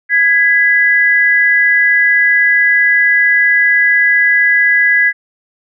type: tone pair together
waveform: sine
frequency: 1658.4 / 1994 Hz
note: G#6 / B6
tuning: -3 / +16 cents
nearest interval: minor third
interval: 319 cents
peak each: -10 dBFS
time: 0.09-5.13 s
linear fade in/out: 50 ms
effects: none